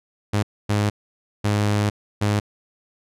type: tone bursts at uneven times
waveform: sawtooth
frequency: 103.83 Hz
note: G#2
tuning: in tune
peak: -14 dBFS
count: 4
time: 0.33-0.43 / 0.69-0.9 / 1.44-1.9 / 2.21-2.4 s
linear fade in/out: 10 ms
effects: low-pass 10000 Hz 12 dB/octave